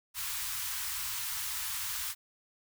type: band-stop noise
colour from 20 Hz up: white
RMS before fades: -36 dBFS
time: 0.14-2.15 s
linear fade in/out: 50 ms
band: 120 to 900 Hz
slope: 48 dB/octave
effects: none